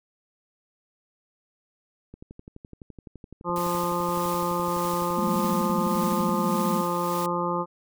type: click train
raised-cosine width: 3 ms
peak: -29 dBFS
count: 50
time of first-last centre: 2.14-6.293 s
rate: 11.8 Hz
type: harmonic tone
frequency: 174.61 Hz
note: F3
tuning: in tune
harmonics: 1 / 2 / 3 / 5 / 6 / 7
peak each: -31 / -31 / -31 / -31 / -31 / -31 dBFS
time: 3.44-7.66 s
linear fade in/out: 50 ms
type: noise with tremolo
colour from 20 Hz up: white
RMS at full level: -37 dBFS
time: 3.56-7.26 s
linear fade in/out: 0 ms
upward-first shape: sine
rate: 1.7 Hz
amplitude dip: 45%
type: tone with vibrato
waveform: sine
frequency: 207.7 Hz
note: G#3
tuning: in tune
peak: -25 dBFS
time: 5.17-6.82 s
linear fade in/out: 10 ms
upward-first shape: triangle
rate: 19 Hz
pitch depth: 240 cents each way
effects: none